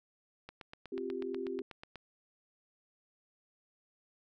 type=click train; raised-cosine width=0.3 ms; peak=-30 dBFS; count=13; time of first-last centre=0.49-1.957 s; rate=8.18 Hz
type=chord; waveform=sine; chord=C suspended fourth; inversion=none; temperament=equal; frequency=261.6 / 349.2 / 392 Hz; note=C4 / F4 / G4; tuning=0 / 0 / 0 cents; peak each=-42 / -41 / -38 dBFS; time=0.92-1.62 s; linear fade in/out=5 ms
effects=none